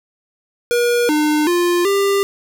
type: tone with pitch steps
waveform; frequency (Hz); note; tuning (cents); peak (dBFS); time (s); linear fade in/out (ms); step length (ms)
square; 479.3 / 302.3 / 350.1 / 397.3; A#4 / D#4 / F4 / G4; +48 / -50 / +4 / +23; -14; 0.71-2.23; 0; 380
effects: none